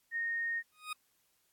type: tone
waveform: sine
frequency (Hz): 1851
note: A#6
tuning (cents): -13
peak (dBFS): -32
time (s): 0.11-0.63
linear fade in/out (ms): 50
type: tone with exponential growth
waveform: 20% pulse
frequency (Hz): 1244.5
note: D#6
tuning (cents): 0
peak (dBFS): -29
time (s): 0.72-0.93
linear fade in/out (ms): 5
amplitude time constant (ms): 44
effects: white hiss -74 dBFS RMS until 1.52 s + AAC 64 kbps